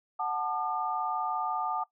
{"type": "chord", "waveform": "sine", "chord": "D major", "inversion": "first", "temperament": "equal with one note detuned", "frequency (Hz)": [740, 880, 1205.6], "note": ["F#5", "A5", "D6"], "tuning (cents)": [0, 0, 45], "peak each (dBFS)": -33, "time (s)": [0.19, 1.84], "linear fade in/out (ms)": 10, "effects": ["noise-tail reverb RT60 0.1 s tail -18 dB re dry"]}